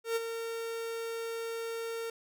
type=tone with ADSR envelope; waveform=45% pulse; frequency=457.7 Hz; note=A#4; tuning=32 cents flat; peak=-27 dBFS; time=0.04-2.1 s; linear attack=120 ms; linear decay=26 ms; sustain=-8 dB; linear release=3 ms; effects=none